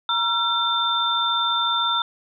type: tone cluster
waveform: sine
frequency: 945 / 1359 / 3573 Hz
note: A#5 / F6 / A7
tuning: +23 / -48 / +26 cents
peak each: -26 / -23 / -22 dBFS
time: 0.09-2.02 s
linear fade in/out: 2 ms
effects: none